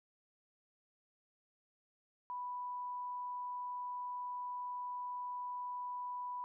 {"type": "tone", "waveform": "sine", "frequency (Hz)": 987.8, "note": "B5", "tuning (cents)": 0, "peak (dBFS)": -39, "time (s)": [2.3, 6.44], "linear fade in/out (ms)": 0, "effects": []}